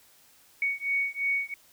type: beating tone pair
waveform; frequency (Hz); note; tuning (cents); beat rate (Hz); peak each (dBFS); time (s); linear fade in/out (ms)
sine; 2230 / 2232.9; C#7 / C#7; +10 / +12; 2.9; -29; 0.62-1.54; 2
effects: white hiss -59 dBFS RMS until 1.72 s